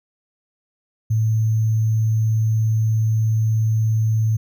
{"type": "tone with sample-and-hold", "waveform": "sine", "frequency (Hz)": 110.4, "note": "A2", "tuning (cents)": 6, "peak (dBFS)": -15, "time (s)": [1.1, 4.37], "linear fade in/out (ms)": 10, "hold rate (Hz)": 6300, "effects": []}